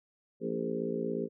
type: harmonic tone with a mistuned harmonic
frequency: 57.2 Hz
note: A#1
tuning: 32 cents flat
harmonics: 3 / 4 / 5 / 6 / 7 / 8 / 9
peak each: -40 / -37 / -40 / -43 / -35 / -39 / -41 dBFS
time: 0.4-1.29 s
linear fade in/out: 50 ms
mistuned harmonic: 8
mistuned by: -36 cents
effects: none